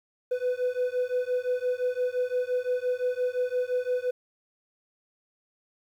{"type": "beating tone pair", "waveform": "triangle", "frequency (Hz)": [496.3, 502.1], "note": ["B4", "B4"], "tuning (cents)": [8, 29], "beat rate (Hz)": 5.8, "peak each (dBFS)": -26, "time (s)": [0.31, 4.11], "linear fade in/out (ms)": 10, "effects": ["tanh soft clip ceiling -16 dBFS", "10-bit"]}